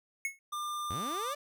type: tone with exponential decay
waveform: square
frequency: 2188 Hz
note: C#7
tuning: 23 cents flat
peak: -29 dBFS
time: 0.25-0.39 s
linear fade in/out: 1 ms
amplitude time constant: 30 ms
type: tone with pitch glide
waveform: square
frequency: 1197 to 1189.4 Hz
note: D6 to D6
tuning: +33 to +22 cents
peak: -35 dBFS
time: 0.52-1.34 s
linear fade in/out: 10 ms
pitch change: -11 cents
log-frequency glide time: 0.97-1.08 s
type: linear sweep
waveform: sawtooth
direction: up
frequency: 64.5 to 594 Hz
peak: -34 dBFS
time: 0.9-1.35 s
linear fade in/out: 5 ms
effects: none